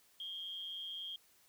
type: tone with amplitude modulation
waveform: sine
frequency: 3232 Hz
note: G#7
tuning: 48 cents flat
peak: -39 dBFS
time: 0.2-1.16 s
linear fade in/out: 2 ms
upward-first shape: sine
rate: 193 Hz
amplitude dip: 50%
effects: white hiss -68 dBFS RMS until 1.48 s